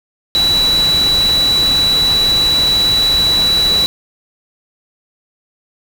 sine tone in noise, 3939 Hz, B7, 5 cents flat, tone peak -10 dBFS, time 0.35-3.86 s, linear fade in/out 0 ms, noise pink, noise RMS -22 dBFS, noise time 0.35-3.86 s, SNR +9 dB, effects none

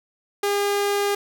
sawtooth tone, 405.2 Hz, G#4, 43 cents flat, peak -16 dBFS, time 0.43-1.15 s, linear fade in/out 5 ms, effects none

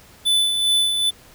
square tone with tremolo, 3498 Hz, A7, 11 cents flat, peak -15 dBFS, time 0.25-1.11 s, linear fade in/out 20 ms, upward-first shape sine, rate 2.5 Hz, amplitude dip 45%, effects pink hiss -48 dBFS RMS until 1.34 s

